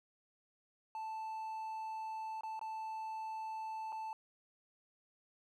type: tone with dropouts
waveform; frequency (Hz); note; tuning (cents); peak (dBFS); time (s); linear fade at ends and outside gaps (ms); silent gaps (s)
triangle; 880; A5; 0; -38; 0.95-4.13; 1; 2.409-2.434 / 2.593-2.613 / 3.922-3.926
effects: none